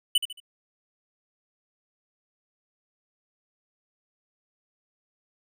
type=tone with echo; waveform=square; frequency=2981 Hz; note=F#7; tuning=12 cents sharp; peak=-18 dBFS; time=0.15-0.18 s; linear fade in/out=5 ms; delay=74 ms; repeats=3; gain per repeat=-9 dB; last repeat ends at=0.402 s; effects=none